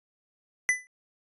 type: tone with exponential decay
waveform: square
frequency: 2000 Hz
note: B6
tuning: 21 cents sharp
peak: -18 dBFS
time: 0.69-0.87 s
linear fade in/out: 0 ms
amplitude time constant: 37 ms
effects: resampled to 24000 Hz